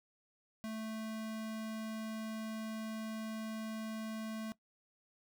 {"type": "tone", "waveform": "square", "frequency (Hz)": 220, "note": "A3", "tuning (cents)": 0, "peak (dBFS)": -40, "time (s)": [0.64, 4.52], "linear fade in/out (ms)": 0, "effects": ["noise-tail reverb RT60 0.1 s tail -19 dB re dry"]}